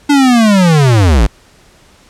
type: linear sweep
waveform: square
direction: down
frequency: 293.7 to 45.88 Hz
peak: -6 dBFS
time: 0.09-1.27 s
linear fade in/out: 10 ms
effects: pink hiss -45 dBFS RMS until 2.09 s + low-pass 9000 Hz 12 dB/octave